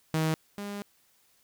sawtooth tone pair in turn, 158.5 / 203 Hz, D#3 / G#3, +32 / -39 cents, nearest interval major third, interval 429 cents, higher second, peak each -21 / -31 dBFS, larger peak first, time 0.14-0.34 / 0.58-0.82 s, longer second, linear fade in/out 0 ms, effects white hiss -66 dBFS RMS until 1.43 s

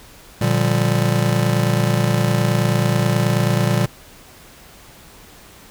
square chord, G minor seventh, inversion first, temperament just, 117.6 / 147 / 176.4 / 196 Hz, Bb2 / D3 / F3 / G3, +16 / +2 / +18 / 0 cents, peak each -19 / -22 / -24 / -24 dBFS, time 0.41-3.86 s, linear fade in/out 5 ms, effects pink hiss -44 dBFS RMS until 5.7 s

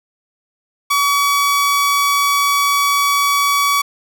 sawtooth tone, 1136 Hz, C#6, 42 cents sharp, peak -9 dBFS, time 0.9-3.82 s, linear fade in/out 10 ms, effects none

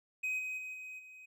triangle tone with level steps, 2519 Hz, D#7, 21 cents sharp, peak -31 / -35 / -39 / -42 / -49 dBFS, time 0.23-1.26 s, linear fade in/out 10 ms, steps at 0.38 / 0.57 / 0.73 / 0.98 s, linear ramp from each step 20 ms, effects none

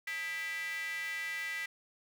square tone with high-pass filter, 179.7 Hz, F3, 50 cents sharp, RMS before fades -38 dBFS, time 0.07-1.66 s, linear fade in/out 5 ms, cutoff 2000 Hz, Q 7.1, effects none

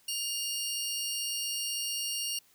20% pulse tone pair together, 2820 / 4471 Hz, F7 / C#8, +16 / +14 cents, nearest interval minor sixth, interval 798 cents, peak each -29 / -30 dBFS, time 0.08-2.39 s, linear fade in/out 5 ms, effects white hiss -64 dBFS RMS until 2.54 s

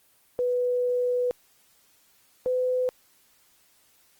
sine tone pair in turn, 493.9 / 505.4 Hz, B4 / B4, 0 / +40 cents, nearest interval unison, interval 40 cents, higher second, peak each -22 dBFS, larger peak neither, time 0.39-1.31 / 2.46-2.89 s, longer first, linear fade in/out 0 ms, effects white hiss -62 dBFS RMS until 4.19 s + Opus 24 kbps

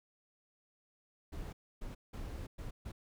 brown noise bursts at uneven times, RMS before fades -43 dBFS, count 5, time 1.32-1.53 / 1.81-1.95 / 2.13-2.47 / 2.58-2.71 / 2.85-2.92 s, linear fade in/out 10 ms, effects none

